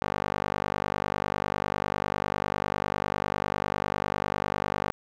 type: tone with band-pass filter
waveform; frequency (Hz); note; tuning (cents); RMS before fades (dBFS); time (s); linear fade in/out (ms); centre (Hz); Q
15% pulse; 50; G1; +35; -29; 0.02-4.92; 0; 970; 0.94
effects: none